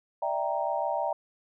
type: chord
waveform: sine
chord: E half-diminished seventh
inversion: third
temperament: equal with one note detuned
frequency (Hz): 592.8 / 659.3 / 784 / 932.3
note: D5 / E5 / G5 / Bb5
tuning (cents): +16 / 0 / 0 / 0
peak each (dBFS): -32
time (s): 0.22-1.13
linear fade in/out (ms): 5
effects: none